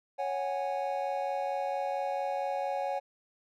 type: chord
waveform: triangle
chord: C# suspended fourth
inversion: none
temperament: equal with one note detuned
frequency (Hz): 554.4 / 740 / 824.4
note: C#5 / F#5 / G#5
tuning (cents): 0 / 0 / -13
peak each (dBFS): -32 / -33 / -33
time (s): 0.18-3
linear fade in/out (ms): 20
effects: none